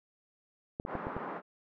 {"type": "clicks", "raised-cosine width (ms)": 2, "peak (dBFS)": -23, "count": 5, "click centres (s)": [0.799, 0.851, 0.953, 1.069, 1.166]}
{"type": "band-pass noise", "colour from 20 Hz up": "white", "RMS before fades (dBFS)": -40, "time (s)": [0.86, 1.42], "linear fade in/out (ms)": 50, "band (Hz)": [170, 1300], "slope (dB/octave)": 24}
{"effects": []}